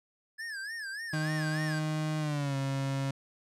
square tone with vibrato, 1700 Hz, G#6, 40 cents sharp, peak -37 dBFS, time 0.38-1.8 s, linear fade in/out 20 ms, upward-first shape sine, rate 3.4 Hz, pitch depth 150 cents each way
35% pulse tone with pitch glide, 154.8 to 136.33 Hz, D#3 to C#3, -9 to -28 cents, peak -28 dBFS, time 1.13-3.11 s, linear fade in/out 5 ms, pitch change -219 cents, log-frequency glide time 2.19-2.56 s
effects low-pass 9000 Hz 12 dB/octave

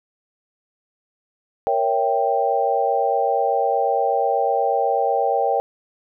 sine chord, A# diminished seventh, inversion none, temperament equal, 466.2 / 554.4 / 659.3 / 784 Hz, A#4 / C#5 / E5 / G5, 0 / 0 / 0 / 0 cents, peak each -23 / -23 / -25 / -20 dBFS, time 1.67-5.6 s, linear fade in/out 0 ms, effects none

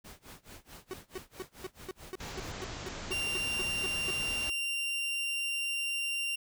pink noise with tremolo, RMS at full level -48 dBFS, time 0.04-2.52 s, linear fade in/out 10 ms, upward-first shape sine, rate 4.6 Hz, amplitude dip 95%
45% pulse tone bursts, 373.7 Hz, F#4, 17 cents sharp, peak -36 dBFS, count 14, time 0.91-4.106 s, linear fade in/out 0 ms, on 24 ms, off 220 ms
pink low-pass noise, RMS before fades -42 dBFS, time 2.2-4.5 s, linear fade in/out 5 ms, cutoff 7500 Hz, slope 96 dB/octave
40% pulse tone, 2776 Hz, F7, 11 cents flat, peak -30 dBFS, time 3.11-6.36 s, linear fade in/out 10 ms
effects none

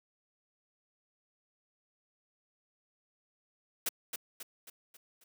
white noise with echo, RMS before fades -32 dBFS, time 3.86-3.89 s, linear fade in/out 5 ms, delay 270 ms, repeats 5, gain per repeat -6 dB, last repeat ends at 5.24 s, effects high-pass 200 Hz 12 dB/octave

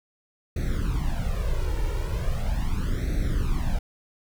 brown noise with flanger, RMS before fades -25 dBFS, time 0.56-3.79 s, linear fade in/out 5 ms, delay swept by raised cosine 0.49 to 2.19 ms, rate 0.39 Hz, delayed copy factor +0.95, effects none

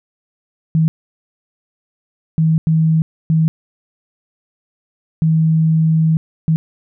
sine tone bursts at uneven times, 160 Hz, D#3, 49 cents sharp, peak -10 dBFS, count 6, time 0.75-0.88 / 2.38-2.58 / 2.67-3.02 / 3.3-3.48 / 5.22-6.17 / 6.48-6.56 s, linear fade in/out 0 ms, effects none

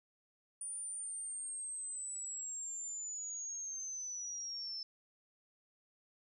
sine linear sweep, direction down, 9397 to 5274 Hz, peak -40 dBFS, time 0.61-4.83 s, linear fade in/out 2 ms, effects none

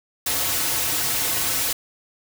white noise with comb filter, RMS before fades -23 dBFS, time 0.26-1.73 s, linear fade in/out 5 ms, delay 5 ms, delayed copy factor -0.9, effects none

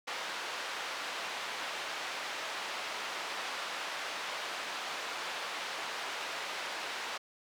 pink band-pass noise, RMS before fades -39 dBFS, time 0.07-7.18 s, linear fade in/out 10 ms, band 760 to 4300 Hz, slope 12 dB/octave, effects none

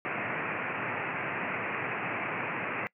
white band-pass noise, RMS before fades -34 dBFS, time 0.05-2.87 s, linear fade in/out 0 ms, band 100 to 2600 Hz, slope 96 dB/octave, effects noise-tail reverb RT60 0.1 s tail -23 dB re dry

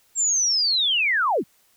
sine linear sweep, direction down, 7530 to 130.81 Hz, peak -18 dBFS, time 0.15-1.44 s, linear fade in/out 50 ms, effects white hiss -61 dBFS RMS until 1.76 s

